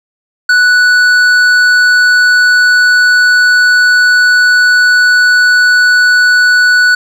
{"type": "tone with hard clipping", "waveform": "sine", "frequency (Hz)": 1480, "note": "F#6", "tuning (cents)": 0, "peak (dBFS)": -6, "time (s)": [0.49, 6.95], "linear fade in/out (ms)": 5, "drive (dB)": 8, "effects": []}